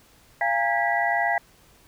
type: tone cluster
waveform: sine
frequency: 691 / 812 / 919 / 1639 / 1953 Hz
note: F5 / G#5 / A#5 / G#6 / B6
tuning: -19 / -39 / -25 / -23 / -20 cents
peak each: -25 / -26 / -34 / -30 / -25 dBFS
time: 0.41-1.38 s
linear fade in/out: 2 ms
effects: pink hiss -56 dBFS RMS until 1.87 s